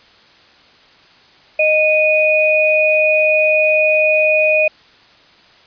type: tone pair together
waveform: sine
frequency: 619 / 2476 Hz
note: D#5 / D#7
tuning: -9 / -9 cents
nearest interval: 2 octaves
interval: 2400 cents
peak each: -13 dBFS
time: 1.59-4.68 s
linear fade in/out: 5 ms
effects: white hiss -47 dBFS RMS until 5.66 s + resampled to 11025 Hz